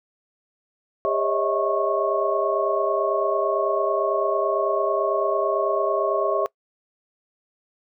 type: tone cluster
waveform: sine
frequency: 402.6 / 548 / 621 / 650 / 1097 Hz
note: G4 / C#5 / D#5 / E5 / C#6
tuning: +46 / -20 / -3 / -24 / -18 cents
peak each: -26 dBFS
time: 1.05-6.46 s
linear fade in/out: 0 ms
effects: noise-tail reverb RT60 0.1 s tail -23 dB re dry